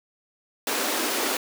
pink high-pass noise, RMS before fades -26 dBFS, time 0.67-1.37 s, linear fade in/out 2 ms, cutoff 240 Hz, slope 48 dB/octave, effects none

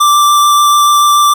square tone with vibrato, 1174.7 Hz, D6, in tune, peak -6 dBFS, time 0-1.34 s, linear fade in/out 10 ms, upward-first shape triangle, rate 6.9 Hz, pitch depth 11 cents each way, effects none

